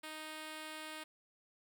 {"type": "tone", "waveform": "5% pulse", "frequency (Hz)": 311.1, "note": "D#4", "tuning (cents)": 0, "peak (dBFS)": -33, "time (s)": [0.03, 1.04], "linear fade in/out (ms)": 10, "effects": []}